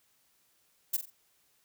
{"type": "noise with echo", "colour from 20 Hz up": "violet", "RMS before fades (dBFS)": -28, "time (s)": [0.93, 0.97], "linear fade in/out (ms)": 10, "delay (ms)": 45, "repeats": 3, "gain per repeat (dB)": -9, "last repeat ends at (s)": 1.105, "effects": ["white hiss -70 dBFS RMS until 1.64 s"]}